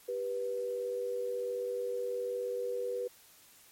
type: tone pair together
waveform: sine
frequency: 391.4 / 490.1 Hz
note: G4 / B4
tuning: -3 / -13 cents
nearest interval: major third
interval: 390 cents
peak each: -39 / -33 dBFS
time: 0.08-3.08 s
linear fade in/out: 10 ms
effects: white hiss -59 dBFS RMS until 3.71 s + MP3 64 kbps